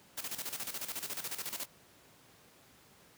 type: noise with tremolo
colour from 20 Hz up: white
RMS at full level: -38 dBFS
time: 0.17-1.66 s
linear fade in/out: 10 ms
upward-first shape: square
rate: 14 Hz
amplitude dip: 70%
effects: pink hiss -61 dBFS RMS until 3.17 s + high-pass 100 Hz 12 dB/octave